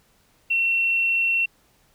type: tone with tanh clipping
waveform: triangle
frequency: 2716 Hz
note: F7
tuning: 49 cents flat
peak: -18 dBFS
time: 0.5-1.46 s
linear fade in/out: 10 ms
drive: 2 dB
effects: pink hiss -61 dBFS RMS until 1.94 s